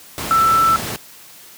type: tone in noise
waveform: sine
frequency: 1329 Hz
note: E6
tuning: 14 cents sharp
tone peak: -11 dBFS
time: 0.31-0.76 s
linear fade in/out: 0 ms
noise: pink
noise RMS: -25 dBFS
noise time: 0.18-0.96 s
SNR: +11 dB
effects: white hiss -42 dBFS RMS until 1.57 s + high-pass 80 Hz 12 dB/octave